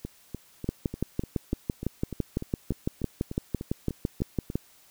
two click trains, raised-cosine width 3 ms, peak -21 / -13 dBFS, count 16 / 24, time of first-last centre 0.05-4.501 / 0.69-4.556 s, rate 3.37 / 5.95 Hz, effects white hiss -58 dBFS RMS until 4.9 s

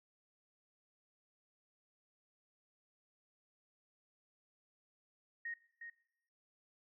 sine tone with echo, 1864.7 Hz, A#6, in tune, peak -40 dBFS, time 5.45-5.54 s, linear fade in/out 5 ms, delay 360 ms, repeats 1, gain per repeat -7 dB, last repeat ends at 5.9 s, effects noise-tail reverb RT60 0.8 s tail -19 dB re dry

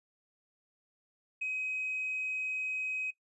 sine tone with hard clipping, 2529 Hz, D#7, 28 cents sharp, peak -32 dBFS, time 1.41-3.11 s, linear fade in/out 10 ms, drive 1 dB, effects noise-tail reverb RT60 0.1 s tail -19 dB re dry + resampled to 24000 Hz

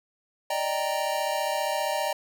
square chord, Eb major seventh, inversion third, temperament equal, 587.3 / 622.3 / 784 / 932.3 Hz, D5 / Eb5 / G5 / Bb5, 0 / 0 / 0 / 0 cents, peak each -32 dBFS, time 0.5-2.13 s, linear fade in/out 5 ms, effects none

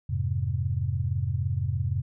sine chord, F minor, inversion none, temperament just, 87.31 / 104.77 / 130.96 Hz, F2 / Ab2 / C3, 0 / +16 / +2 cents, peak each -29 dBFS, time 0.09-2.02 s, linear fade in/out 10 ms, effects none

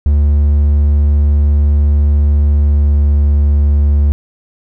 triangle tone with pitch glide, 72.9 to 72.44 Hz, D2 to D2, -12 to -23 cents, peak -5 dBFS, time 0.06-4.12 s, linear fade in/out 0 ms, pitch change -11 cents, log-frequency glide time 2.53-3 s, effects none

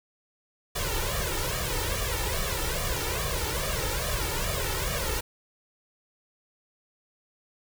pink noise with flanger, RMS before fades -29 dBFS, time 0.75-5.21 s, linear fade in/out 10 ms, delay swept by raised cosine 1.7 to 2.25 ms, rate 2.4 Hz, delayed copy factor +0.95, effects none

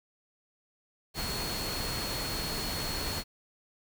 sine tone in noise, 4330 Hz, C#8, 41 cents flat, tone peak -37 dBFS, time 1.14-3.24 s, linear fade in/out 50 ms, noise pink, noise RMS -35 dBFS, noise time 1.14-3.24 s, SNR -5 dB, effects none

